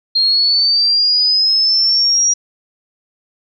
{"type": "linear sweep", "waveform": "sine", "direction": "up", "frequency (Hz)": [4200, 5730], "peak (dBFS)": -10, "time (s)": [0.15, 2.34], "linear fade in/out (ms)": 10, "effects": []}